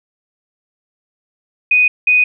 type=tone pair in turn; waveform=sine; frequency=2489 / 2489 Hz; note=D#7 / D#7; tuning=0 / 0 cents; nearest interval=unison; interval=0 cents; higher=neither; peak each=-8 dBFS; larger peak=neither; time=1.71-1.88 / 2.07-2.24 s; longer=neither; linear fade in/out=5 ms; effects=none